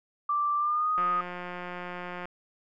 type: tone with pitch glide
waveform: sine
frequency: 1174.7 to 1244.6 Hz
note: D6 to D#6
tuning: 0 to 0 cents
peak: -24 dBFS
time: 0.29-1.21 s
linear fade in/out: 5 ms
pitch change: +100 cents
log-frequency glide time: 0.57-0.91 s
type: click train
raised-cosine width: 0.5 ms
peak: -23 dBFS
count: 228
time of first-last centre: 0.98-2.255 s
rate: 178 Hz
effects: none